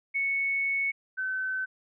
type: tone pair in turn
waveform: sine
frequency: 2212 / 1525.5 Hz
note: C#7 / G6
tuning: -4 / -48 cents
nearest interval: tritone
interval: 644 cents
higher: first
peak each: -25 / -28 dBFS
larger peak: first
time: 0.14-0.92 / 1.17-1.66 s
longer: first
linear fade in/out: 20 ms
effects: none